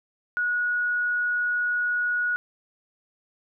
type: tone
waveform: sine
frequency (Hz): 1457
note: F#6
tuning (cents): -27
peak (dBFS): -22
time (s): 0.37-2.36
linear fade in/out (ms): 0
effects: none